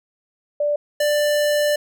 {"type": "tone pair in turn", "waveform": ["sine", "square"], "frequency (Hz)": [587.3, 591], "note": ["D5", "D5"], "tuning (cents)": [0, 11], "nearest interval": "unison", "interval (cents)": 11, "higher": "second", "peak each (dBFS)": -17, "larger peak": "neither", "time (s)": [[0.6, 0.76], [1, 1.76]], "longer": "second", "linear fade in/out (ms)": 5, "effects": []}